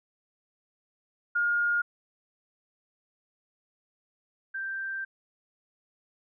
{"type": "tone pair in turn", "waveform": "sine", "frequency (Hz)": [1421, 1570.3], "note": ["F6", "G6"], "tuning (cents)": [30, 3], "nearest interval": "major second", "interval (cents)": 173, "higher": "second", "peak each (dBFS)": [-23, -31], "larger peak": "first", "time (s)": [[1.35, 1.82], [4.54, 5.05]], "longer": "second", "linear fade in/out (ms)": 10, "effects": []}